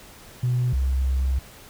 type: tone pair in turn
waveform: sine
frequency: 124.1 / 65.74 Hz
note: B2 / C2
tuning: +9 / +9 cents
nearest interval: major seventh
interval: 1100 cents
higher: first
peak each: -18 dBFS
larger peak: neither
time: 0.43-0.73 / 0.73-1.39 s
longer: second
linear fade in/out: 5 ms
effects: tanh soft clip ceiling -16 dBFS + pink hiss -46 dBFS RMS until 1.69 s